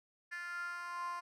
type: tone with high-pass filter sweep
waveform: 10% pulse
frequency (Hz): 349.2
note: F4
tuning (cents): 0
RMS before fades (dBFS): -42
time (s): 0.31-1.21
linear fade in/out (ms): 20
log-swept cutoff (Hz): 1700 to 940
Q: 7.3
effects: low-pass 9000 Hz 12 dB/octave